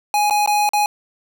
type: tone with dropouts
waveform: square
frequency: 832 Hz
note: G#5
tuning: 3 cents sharp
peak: -15 dBFS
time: 0.14-0.86 s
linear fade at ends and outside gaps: 1 ms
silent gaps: 0.299-0.308 / 0.461-0.475 / 0.691-0.734 s
effects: none